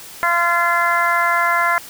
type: harmonic tone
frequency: 344 Hz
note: F4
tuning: 26 cents flat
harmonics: 2 / 3 / 4 / 5 / 6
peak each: -22 / -19 / -19 / -21 / -22 dBFS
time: 0.23-1.78 s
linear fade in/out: 0 ms
effects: white hiss -37 dBFS RMS until 1.89 s